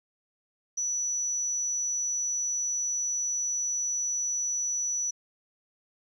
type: tone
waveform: sine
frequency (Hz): 5920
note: F#8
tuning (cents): 0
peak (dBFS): -26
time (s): 0.77-5.11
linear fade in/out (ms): 10
effects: tanh soft clip ceiling -22 dBFS + 11-bit